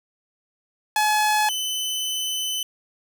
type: tone pair in turn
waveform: sawtooth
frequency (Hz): 850 / 3029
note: G#5 / F#7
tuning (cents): +40 / +40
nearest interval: octave + minor seventh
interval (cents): 2200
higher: second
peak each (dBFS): -14 / -21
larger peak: first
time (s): 0.96-1.49 / 1.49-2.63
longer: second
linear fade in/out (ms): 2
effects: 9-bit